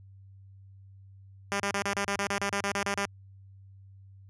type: tone bursts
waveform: 5% pulse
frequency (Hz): 200.2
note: G3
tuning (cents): +37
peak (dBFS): -16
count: 14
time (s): 1.52-3.055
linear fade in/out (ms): 0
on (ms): 79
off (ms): 33
effects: added 97 Hz sine -49 dBFS peak until 4.29 s + resampled to 22050 Hz